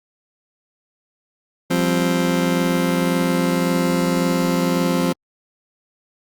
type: chord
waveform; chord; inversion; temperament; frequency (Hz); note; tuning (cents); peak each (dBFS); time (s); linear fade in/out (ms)
30% pulse; F suspended second; none; just; 174.61 / 196.44 / 261.9; F3 / G3 / C4; 0 / +4 / +2; -17 / -23 / -18; 1.7-5.13; 10
effects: Opus 48 kbps